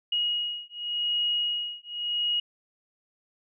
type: beating tone pair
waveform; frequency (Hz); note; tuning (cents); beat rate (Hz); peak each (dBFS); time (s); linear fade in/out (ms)
sine; 2889 / 2889.88; F#7 / F#7; -42 / -41; 0.88; -29; 0.12-2.4; 5
effects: none